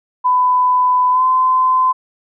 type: tone with pitch glide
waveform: sine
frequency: 1001 to 1026.2 Hz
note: B5 to C6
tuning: +23 to -34 cents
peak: -10 dBFS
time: 0.24-1.93 s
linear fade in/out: 20 ms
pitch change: +43 cents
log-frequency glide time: 1.11-1.23 s
effects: none